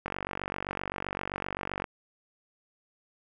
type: click train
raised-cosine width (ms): 0.5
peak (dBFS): -17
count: 86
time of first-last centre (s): 0.06-1.842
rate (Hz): 47.7
effects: none

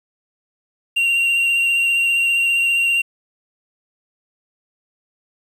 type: tone with vibrato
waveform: triangle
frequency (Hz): 2761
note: F7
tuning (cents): -20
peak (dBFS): -13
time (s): 0.96-3.02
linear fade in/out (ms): 10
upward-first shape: triangle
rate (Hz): 15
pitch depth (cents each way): 21
effects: 8-bit

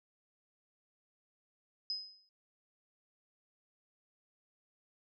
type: tone with exponential decay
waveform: sine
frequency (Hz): 5050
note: D#8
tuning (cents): +25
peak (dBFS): -32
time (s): 1.9-2.29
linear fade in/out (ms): 1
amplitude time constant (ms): 83
effects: none

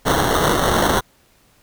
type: noise with sample-and-hold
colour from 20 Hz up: blue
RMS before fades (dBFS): -17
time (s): 0.05-1.01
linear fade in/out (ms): 20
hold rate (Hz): 2450
effects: pink hiss -56 dBFS RMS until 1.62 s

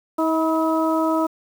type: harmonic tone with a mistuned harmonic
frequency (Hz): 320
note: D#4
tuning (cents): +49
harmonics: 1 / 2 / 3 / 4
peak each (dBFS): -20 / -23 / -25 / -26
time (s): 0.18-1.27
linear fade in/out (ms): 10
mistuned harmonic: 3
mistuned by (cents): +26
effects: 7-bit

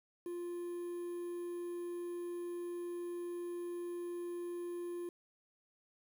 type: tone with quantisation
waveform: triangle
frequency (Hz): 349.2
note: F4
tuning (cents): 0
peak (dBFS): -37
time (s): 0.26-5.09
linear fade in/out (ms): 2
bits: 10
effects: none

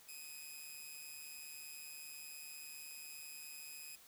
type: tone with amplitude modulation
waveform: 5% pulse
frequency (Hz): 2515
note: D#7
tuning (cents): +18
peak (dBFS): -37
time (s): 0.08-3.96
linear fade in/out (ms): 10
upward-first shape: sine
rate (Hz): 150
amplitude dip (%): 60
effects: white hiss -62 dBFS RMS until 4.07 s

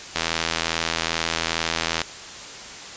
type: click train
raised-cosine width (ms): 0.2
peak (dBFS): -4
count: 154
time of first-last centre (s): 0.16-2.017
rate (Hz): 82.4
effects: white hiss -37 dBFS RMS until 2.96 s + resampled to 16000 Hz

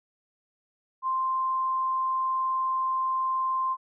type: tone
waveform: sine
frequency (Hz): 1046.5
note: C6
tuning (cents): 0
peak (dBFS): -24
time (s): 1.02-3.77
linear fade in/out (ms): 50
effects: none

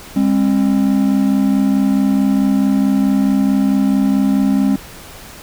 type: tone pair together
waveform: triangle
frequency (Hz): 202.2 / 266.8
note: G#3 / C4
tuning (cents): -46 / +34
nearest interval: perfect fourth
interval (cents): 480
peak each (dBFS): -12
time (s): 0.16-4.76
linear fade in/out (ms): 5
effects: pink hiss -36 dBFS RMS until 5.42 s

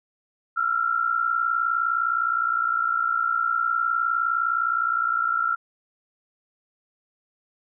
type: tone pair together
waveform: sine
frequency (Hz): 1337.3 / 1396.9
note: E6 / F6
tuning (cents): +24 / 0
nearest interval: minor second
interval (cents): 76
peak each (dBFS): -23 / -24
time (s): 0.56-5.56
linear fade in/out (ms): 20
effects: none

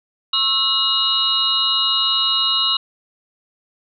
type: tone cluster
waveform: sine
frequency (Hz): 1084 / 1320 / 2893 / 3794 / 4093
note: C#6 / E6 / F#7 / A#7 / C8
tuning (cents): -39 / +2 / -40 / +30 / -39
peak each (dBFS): -27 / -27 / -20 / -19 / -22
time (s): 0.33-2.77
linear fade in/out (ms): 5
effects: none

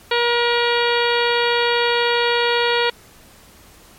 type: harmonic tone with a mistuned harmonic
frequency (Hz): 476.2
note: A#4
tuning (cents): +37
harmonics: 1 / 2 / 3 / 4 / 5 / 6 / 7 / 8 / 9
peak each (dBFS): -19 / -22 / -24 / -25 / -26 / -27 / -27 / -28 / -29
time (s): 0.11-2.9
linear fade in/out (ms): 5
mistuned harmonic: 9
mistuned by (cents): +45
effects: pink hiss -47 dBFS RMS until 3.98 s + MP3 64 kbps

